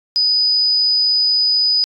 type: tone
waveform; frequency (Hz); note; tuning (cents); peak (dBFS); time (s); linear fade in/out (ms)
sine; 4978; D#8; 0; -12; 0.16-1.84; 0
effects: AAC 48 kbps